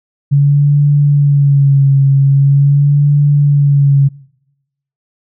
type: tone with vibrato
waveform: sine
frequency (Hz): 141.1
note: C#3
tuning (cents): +31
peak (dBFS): -5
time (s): 0.31-4.09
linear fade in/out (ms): 20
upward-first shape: sine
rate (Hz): 0.43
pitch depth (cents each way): 46
effects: noise-tail reverb RT60 0.9 s tail -23 dB re dry